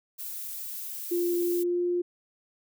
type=noise; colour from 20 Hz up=violet; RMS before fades=-37 dBFS; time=0.18-1.64 s; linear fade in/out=20 ms
type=tone with pitch glide; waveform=sine; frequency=349 to 352.6 Hz; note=F4 to F4; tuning=-1 to +17 cents; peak=-24 dBFS; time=1.11-2.02 s; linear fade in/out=10 ms; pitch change=+18 cents; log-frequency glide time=1.48-1.82 s
effects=none